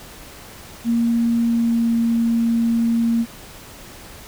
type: tone with pitch glide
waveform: sine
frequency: 233.1 to 231.2 Hz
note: A#3 to A#3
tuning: 0 to -14 cents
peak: -15 dBFS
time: 0.84-3.26 s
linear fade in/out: 50 ms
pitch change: -14 cents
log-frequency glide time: 1.42-1.94 s
effects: pink hiss -40 dBFS RMS until 4.27 s